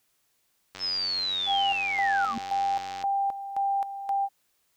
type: click train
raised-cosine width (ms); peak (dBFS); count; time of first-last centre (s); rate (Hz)
0.2; -22; 214; 0.75-3.026; 93.6
type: linear sweep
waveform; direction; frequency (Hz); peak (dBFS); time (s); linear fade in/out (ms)
sine; down; 5274 to 1057; -26; 0.79-2.36; 50
type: tone with tremolo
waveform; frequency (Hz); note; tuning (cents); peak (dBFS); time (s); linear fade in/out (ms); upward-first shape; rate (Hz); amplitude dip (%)
sine; 792; G5; +18; -23; 1.46-4.29; 50; square; 1.9; 70
type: tone with exponential growth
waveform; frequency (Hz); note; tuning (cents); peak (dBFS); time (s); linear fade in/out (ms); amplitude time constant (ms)
sine; 230.3; A#3; -21; -26; 2.24-2.38; 2; 30
effects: white hiss -71 dBFS RMS until 4.76 s